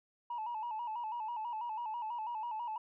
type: tone with vibrato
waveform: sine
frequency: 911 Hz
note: A#5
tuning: 40 cents flat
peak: -35 dBFS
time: 0.3-2.78 s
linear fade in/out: 5 ms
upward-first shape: square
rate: 6.1 Hz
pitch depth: 83 cents each way
effects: tanh soft clip ceiling -33 dBFS